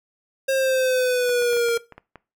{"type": "exponential sweep", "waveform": "square", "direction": "down", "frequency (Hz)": [538, 464.3], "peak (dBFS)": -19, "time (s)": [0.48, 1.78], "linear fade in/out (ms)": 10}
{"type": "clicks", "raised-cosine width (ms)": 0.5, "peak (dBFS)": -25, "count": 9, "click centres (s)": [1.293, 1.422, 1.531, 1.568, 1.686, 1.774, 1.923, 1.98, 2.157]}
{"effects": ["noise-tail reverb RT60 0.3 s tail -20 dB re dry"]}